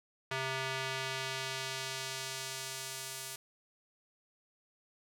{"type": "tone with band-pass filter sweep", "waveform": "square", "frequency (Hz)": 132.5, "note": "C3", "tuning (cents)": 22, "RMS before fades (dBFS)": -39, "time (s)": [0.31, 3.36], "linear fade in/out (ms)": 5, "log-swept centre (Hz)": [2100, 10000], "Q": 0.73, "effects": []}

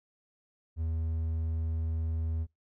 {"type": "tone", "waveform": "triangle", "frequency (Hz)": 80.8, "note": "E2", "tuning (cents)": -34, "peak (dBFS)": -27, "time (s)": [0.76, 2.47], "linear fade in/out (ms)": 50, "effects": ["noise-tail reverb RT60 0.2 s tail -26 dB re dry"]}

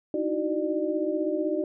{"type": "tone cluster", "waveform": "sine", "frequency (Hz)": [307.6, 323.4, 373, 598], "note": ["D#4", "E4", "F#4", "D5"], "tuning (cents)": [-20, -33, 14, 31], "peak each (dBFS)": -30, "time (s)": [0.14, 1.64], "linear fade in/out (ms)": 2, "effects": []}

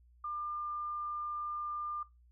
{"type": "tone", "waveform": "sine", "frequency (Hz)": 1199, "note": "D6", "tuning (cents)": 36, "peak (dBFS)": -36, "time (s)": [0.24, 2.03], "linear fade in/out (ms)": 5, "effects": ["noise-tail reverb RT60 0.2 s tail -18 dB re dry", "added 60 Hz sine -60 dBFS peak until 2.31 s"]}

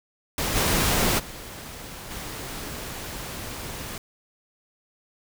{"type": "noise with level steps", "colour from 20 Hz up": "pink", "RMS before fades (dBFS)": [-26, -22, -39, -35], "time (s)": [0.38, 3.98], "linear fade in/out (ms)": 2, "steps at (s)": [0.55, 1.18, 2.1], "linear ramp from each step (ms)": 20, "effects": []}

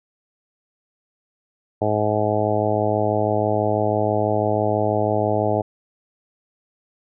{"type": "harmonic tone", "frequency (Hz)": 106.1, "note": "G#2", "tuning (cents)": 38, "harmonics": [1, 2, 3, 4, 5, 6, 7, 8], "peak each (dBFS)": [-25, -29, -27, -25, -26, -23, -26, -29], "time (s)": [1.81, 5.62], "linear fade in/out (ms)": 10, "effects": []}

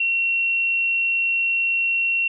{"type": "tone", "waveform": "sine", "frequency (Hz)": 2729, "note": "F7", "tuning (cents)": -41, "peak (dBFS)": -18, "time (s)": [0, 2.28], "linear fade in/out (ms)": 5, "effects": []}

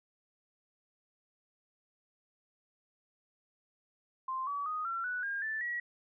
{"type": "tone with pitch steps", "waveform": "sine", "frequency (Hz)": [1046.5, 1141.2, 1244.5, 1357.1, 1480, 1613.9, 1760, 1919.3], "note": ["C6", "C#6", "D#6", "E6", "F#6", "G6", "A6", "B6"], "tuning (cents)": [0, 50, 0, 50, 0, 50, 0, -50], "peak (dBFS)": -33, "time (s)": [4.28, 5.8], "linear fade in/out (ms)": 5, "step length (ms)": 190, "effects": []}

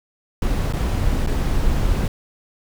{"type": "noise with dropouts", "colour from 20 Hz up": "brown", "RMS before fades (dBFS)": -19, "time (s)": [0.42, 2.08], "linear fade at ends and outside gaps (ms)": 2, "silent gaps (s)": [[0.726, 0.735], [1.264, 1.272]], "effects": []}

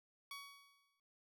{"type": "tone with exponential decay", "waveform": "15% pulse", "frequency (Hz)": 1125, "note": "C#6", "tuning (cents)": 25, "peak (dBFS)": -39, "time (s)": [0.31, 1], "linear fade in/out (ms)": 2, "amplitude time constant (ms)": 150, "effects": []}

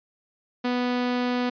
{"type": "tone", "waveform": "sawtooth", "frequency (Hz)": 246.9, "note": "B3", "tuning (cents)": 0, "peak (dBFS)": -19, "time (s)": [0.64, 1.5], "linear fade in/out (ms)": 10, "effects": ["resampled to 11025 Hz"]}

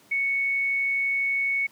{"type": "tone", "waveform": "sine", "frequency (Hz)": 2217, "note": "C#7", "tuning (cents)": 0, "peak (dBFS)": -22, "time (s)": [0.11, 1.67], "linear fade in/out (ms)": 10, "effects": ["pink hiss -56 dBFS RMS until 1.71 s", "high-pass 150 Hz 12 dB/octave"]}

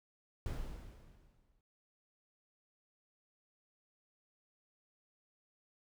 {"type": "noise with exponential decay", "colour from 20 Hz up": "brown", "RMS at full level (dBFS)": -37, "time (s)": [0.46, 1.61], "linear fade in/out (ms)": 1, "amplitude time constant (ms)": 250, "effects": []}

